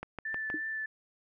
click train, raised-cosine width 0.5 ms, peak -23 dBFS, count 4, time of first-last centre 0.03-0.501 s, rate 6.37 Hz
sine tone with vibrato, 1760 Hz, A6, in tune, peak -33 dBFS, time 0.25-0.86 s, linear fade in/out 5 ms, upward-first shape triangle, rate 3 Hz, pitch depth 14 cents each way
sine tone with exponential decay, 311.1 Hz, D#4, in tune, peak -30 dBFS, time 0.54-0.62 s, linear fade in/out 2 ms, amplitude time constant 16 ms
effects none

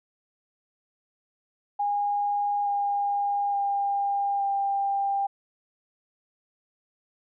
sine tone with pitch steps, 817 / 809.5 / 802 / 794.7 Hz, G#5 / G#5 / G5 / G5, -29 / -45 / +39 / +23 cents, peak -23 dBFS, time 1.79-5.27 s, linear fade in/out 10 ms, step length 870 ms, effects none

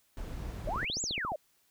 brown noise, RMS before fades -39 dBFS, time 0.17-0.85 s, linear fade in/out 2 ms
sine exponential two-way sweep, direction up then down, 554.4 to 7902 to 554.4 Hz, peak -32 dBFS, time 0.67-1.36 s, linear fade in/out 5 ms, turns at 1.02 s
click train, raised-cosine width 2 ms, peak -27 dBFS, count 10, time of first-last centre 0.69-1.319 s, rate 14.3 Hz
effects white hiss -70 dBFS RMS until 1.7 s

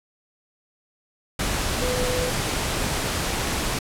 sine tone in noise, 500 Hz, B4, 21 cents sharp, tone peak -25 dBFS, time 1.82-2.3 s, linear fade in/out 5 ms, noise pink, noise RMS -25 dBFS, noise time 1.39-3.79 s, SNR -3 dB, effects low-pass 11000 Hz 12 dB/octave

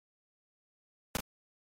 pink noise with echo, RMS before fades -31 dBFS, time 1.15-1.17 s, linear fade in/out 0 ms, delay 34 ms, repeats 1, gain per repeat -5 dB, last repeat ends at 1.204 s, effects MP3 64 kbps

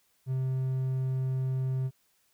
triangle tone, 130.81 Hz, C3, in tune, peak -25 dBFS, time 0.26-1.91 s, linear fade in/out 50 ms, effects white hiss -70 dBFS RMS until 2.33 s

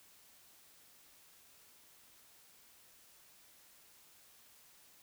silence, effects white hiss -63 dBFS RMS until 5.02 s

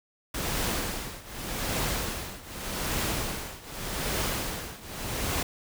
pink noise with tremolo, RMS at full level -28 dBFS, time 0.34-5.43 s, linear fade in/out 5 ms, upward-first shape triangle, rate 0.84 Hz, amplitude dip 90%, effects none

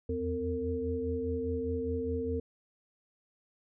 sine tone cluster, 80.9 / 85.8 / 256.4 / 456 Hz, E2 / F2 / C4 / A#4, -32 / -30 / -35 / -38 cents, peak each -39 / -39 / -36 / -33 dBFS, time 0.09-2.4 s, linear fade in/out 5 ms, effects none

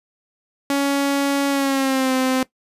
sawtooth tone with pitch glide, 279.7 to 259.5 Hz, C#4 to C4, +16 to -14 cents, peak -13 dBFS, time 0.7-2.43 s, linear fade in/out 2 ms, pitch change -130 cents, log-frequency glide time 1.49-2.13 s, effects noise-tail reverb RT60 0.1 s tail -18 dB re dry + resampled to 32000 Hz

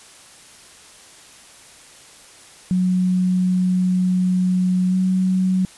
sine tone with pitch glide, 183.1 to 186.09 Hz, F#3 to F#3, -18 to +10 cents, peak -15 dBFS, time 2.71-5.65 s, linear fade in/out 0 ms, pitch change +28 cents, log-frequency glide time 4.89-4.95 s, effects white hiss -45 dBFS RMS until 5.77 s + resampled to 24000 Hz

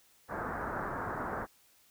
white low-pass noise, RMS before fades -37 dBFS, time 0.28-1.47 s, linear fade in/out 50 ms, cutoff 1600 Hz, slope 48 dB/octave, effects white hiss -65 dBFS RMS until 1.9 s

